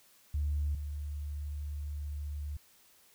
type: tone pair in turn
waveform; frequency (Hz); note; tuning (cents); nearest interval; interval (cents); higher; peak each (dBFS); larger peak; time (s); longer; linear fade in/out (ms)
sine; 73.42 / 73.42; D2 / D2; 0 / 0; unison; 0; neither; -28 / -35; first; 0.34-0.75 / 0.75-2.57; second; 5
effects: tanh soft clip ceiling -24 dBFS + white hiss -63 dBFS RMS until 3.14 s